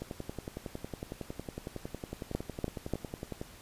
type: two click trains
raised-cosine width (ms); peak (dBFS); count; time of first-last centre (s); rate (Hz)
2; -17 / -24; 3 / 38; 2.35-2.937 / 0.02-3.414; 3.41 / 10.9
effects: pink hiss -53 dBFS RMS until 3.61 s + resampled to 32000 Hz